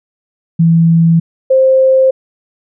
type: tone pair in turn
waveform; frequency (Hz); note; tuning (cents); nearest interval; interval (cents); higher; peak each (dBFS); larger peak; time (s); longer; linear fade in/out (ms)
sine; 165.7 / 526.1; E3 / C5; +9 / +9; octave + minor sixth; 2000; second; -5; neither; 0.59-1.2 / 1.5-2.11; neither; 10
effects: none